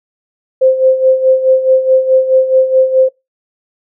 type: tone with tremolo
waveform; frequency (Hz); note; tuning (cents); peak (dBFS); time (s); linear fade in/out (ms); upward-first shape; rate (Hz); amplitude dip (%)
sine; 522; C5; -4; -4; 0.61-3.09; 10; sine; 4.7; 70
effects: noise-tail reverb RT60 0.2 s tail -22 dB re dry